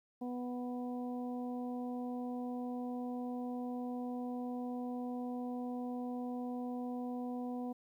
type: harmonic tone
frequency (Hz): 246.9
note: B3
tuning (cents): 0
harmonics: 1 / 2 / 3 / 4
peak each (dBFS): -38 / -46 / -47 / -55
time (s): 0.21-7.73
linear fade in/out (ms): 10
effects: 12-bit